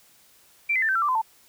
sine tone with pitch steps, 2349 / 2045 / 1780.2 / 1549.8 / 1349.1 / 1174.5 / 1022.5 / 890.1 Hz, D7 / C7 / A6 / G6 / E6 / D6 / C6 / A5, 0 / -40 / +20 / -20 / +40 / 0 / -40 / +20 cents, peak -20 dBFS, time 0.69-1.218 s, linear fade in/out 10 ms, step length 66 ms, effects white hiss -57 dBFS RMS until 1.48 s

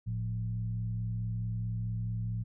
sine tone with frequency modulation, 112.1 Hz, A2, 33 cents sharp, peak -31 dBFS, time 0.06-2.44 s, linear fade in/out 20 ms, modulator 64.6 Hz, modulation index 0.6, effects none

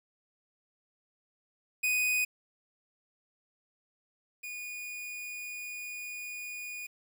45% pulse tone pair in turn, 2489 / 2455 Hz, D#7 / D#7, 0 / -24 cents, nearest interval unison, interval 24 cents, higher first, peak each -26 / -38 dBFS, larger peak first, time 1.83-2.25 / 4.43-6.87 s, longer second, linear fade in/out 10 ms, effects 10-bit

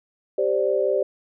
sine chord, G suspended fourth, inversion none, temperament just, 392 / 522.7 / 588 Hz, G4 / C5 / D5, 0 / -2 / +2 cents, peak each -23 dBFS, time 0.38-1.03 s, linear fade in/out 5 ms, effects none

